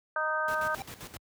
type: harmonic tone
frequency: 310.3 Hz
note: D#4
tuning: 5 cents flat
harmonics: 2 / 3 / 4 / 5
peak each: -34 / -35 / -32 / -31 dBFS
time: 0.16-0.75 s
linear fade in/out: 2 ms
type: noise with tremolo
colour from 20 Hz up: pink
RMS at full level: -42 dBFS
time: 0.48-1.17 s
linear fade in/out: 2 ms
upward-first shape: square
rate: 7.6 Hz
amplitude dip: 70%
type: tone with exponential growth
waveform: square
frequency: 784 Hz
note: G5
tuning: in tune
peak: -34 dBFS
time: 0.72-0.82 s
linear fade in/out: 0 ms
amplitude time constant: 21 ms
effects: high-pass 60 Hz 12 dB/octave